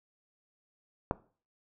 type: click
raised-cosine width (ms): 1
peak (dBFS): -13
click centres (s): 1.111
effects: noise-tail reverb RT60 0.4 s tail -19 dB re dry